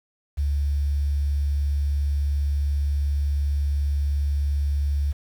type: tone with quantisation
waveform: sine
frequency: 71.4 Hz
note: D2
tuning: 48 cents flat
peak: -20 dBFS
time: 0.37-5.13 s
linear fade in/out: 20 ms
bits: 8
effects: none